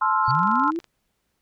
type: chord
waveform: sine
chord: F major seventh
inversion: first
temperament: equal with one note detuned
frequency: 868.4 / 1046.5 / 1318.5 / 1396.9 Hz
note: A5 / C6 / E6 / F6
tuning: -23 / 0 / 0 / 0 cents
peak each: -24 / -21 / -24 / -27 dBFS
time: 0.01-0.71 s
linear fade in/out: 10 ms
type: tone with exponential growth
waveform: sine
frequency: 4500 Hz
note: C#8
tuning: 25 cents sharp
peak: -28 dBFS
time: 0.23-0.31 s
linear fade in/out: 2 ms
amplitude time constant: 16 ms
type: linear sweep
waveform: sine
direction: up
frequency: 116.54 to 345.6 Hz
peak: -24 dBFS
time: 0.28-0.79 s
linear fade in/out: 0 ms
type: click train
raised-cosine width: 0.2 ms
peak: -28 dBFS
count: 14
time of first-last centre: 0.31-0.843 s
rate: 24.4 Hz
effects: pink hiss -73 dBFS RMS until 1.41 s